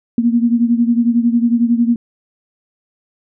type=beating tone pair; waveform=sine; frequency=233.1 / 244.1 Hz; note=A#3 / B3; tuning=0 / -20 cents; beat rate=11 Hz; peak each=-12 / -16 dBFS; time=0.18-1.96 s; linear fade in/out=2 ms; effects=none